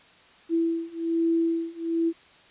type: beating tone pair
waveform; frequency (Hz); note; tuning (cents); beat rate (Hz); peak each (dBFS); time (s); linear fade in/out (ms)
sine; 330.9 / 332.1; E4 / E4; +7 / +13; 1.2; -26 / -25; 0.49-2.13; 50
effects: white hiss -54 dBFS RMS until 2.5 s + resampled to 8000 Hz